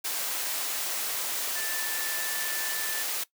sine tone in noise, 1760 Hz, A6, in tune, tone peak -36 dBFS, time 1.55-3.03 s, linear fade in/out 10 ms, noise white, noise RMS -31 dBFS, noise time 0.04-3.24 s, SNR -8 dB, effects noise-tail reverb RT60 0.1 s tail -19 dB re dry + high-pass 400 Hz 12 dB/octave

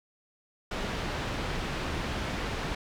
pink low-pass noise, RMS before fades -33 dBFS, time 0.71-2.75 s, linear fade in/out 5 ms, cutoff 3700 Hz, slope 12 dB/octave, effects none

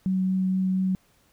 sine tone with vibrato, 187.6 Hz, F#3, 24 cents sharp, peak -21 dBFS, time 0.06-0.95 s, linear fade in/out 0 ms, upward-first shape triangle, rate 4.3 Hz, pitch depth 8 cents each way, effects pink hiss -63 dBFS RMS until 1.32 s

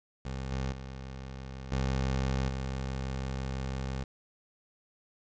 20% pulse tone with level steps, 66 Hz, C2, 16 cents sharp, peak -30 / -26 / -35 / -23 / -28 dBFS, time 0.25-4.04 s, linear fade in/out 5 ms, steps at 0.51 / 0.72 / 1.72 / 2.49 s, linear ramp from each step 2 ms, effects resampled to 16000 Hz + 10-bit

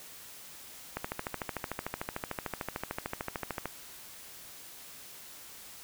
click train, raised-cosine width 0.5 ms, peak -18 dBFS, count 37, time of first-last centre 0.97-3.657 s, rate 13.4 Hz, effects white hiss -49 dBFS RMS until 5.83 s

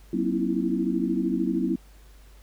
sine tone cluster, 187.9 / 238.4 / 268.1 / 320.9 / 334.1 Hz, F#3 / A#3 / C4 / E4 / E4, +27 / +39 / +42 / -46 / +23 cents, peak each -29 dBFS, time 0.13-1.76 s, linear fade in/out 5 ms, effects added 50 Hz sine -48 dBFS peak until 2.42 s + pink hiss -58 dBFS RMS until 2.42 s

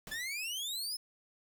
pink noise with exponential decay, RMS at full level -44 dBFS, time 0.07-0.34 s, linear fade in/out 1 ms, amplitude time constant 58 ms
sawtooth exponential sweep, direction up, 1713 to 5260 Hz, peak -33 dBFS, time 0.11-0.97 s, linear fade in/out 10 ms
effects none

